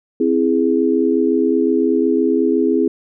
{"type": "chord", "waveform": "sine", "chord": "C augmented", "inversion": "none", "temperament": "equal", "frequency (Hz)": [261.6, 329.6, 415.3], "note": ["C4", "E4", "G#4"], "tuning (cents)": [0, 0, 0], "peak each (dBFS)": -17, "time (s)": [0.2, 2.88], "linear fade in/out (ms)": 5, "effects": []}